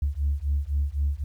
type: beating tone pair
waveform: sine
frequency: 69.5 / 73.4 Hz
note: C#2 / D2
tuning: +5 / 0 cents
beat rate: 3.9 Hz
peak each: -25 dBFS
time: 0.02-1.24 s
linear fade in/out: 5 ms
effects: tanh soft clip ceiling -17 dBFS + 10-bit